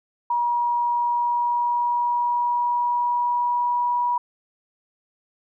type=tone with pitch glide; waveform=sine; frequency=957 to 969.2 Hz; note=A#5 to B5; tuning=+45 to -33 cents; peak=-19 dBFS; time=0.3-4.18 s; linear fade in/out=5 ms; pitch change=+22 cents; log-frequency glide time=0.92-3.93 s; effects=none